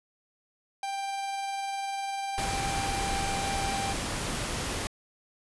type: tone with tremolo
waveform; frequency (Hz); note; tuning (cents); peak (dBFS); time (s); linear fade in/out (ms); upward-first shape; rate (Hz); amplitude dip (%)
45% pulse; 789; G5; +11; -30; 0.83-3.93; 2; sine; 20; 25
type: noise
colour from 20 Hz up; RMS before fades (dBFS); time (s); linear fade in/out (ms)
pink; -32; 2.38-4.87; 0
effects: resampled to 24000 Hz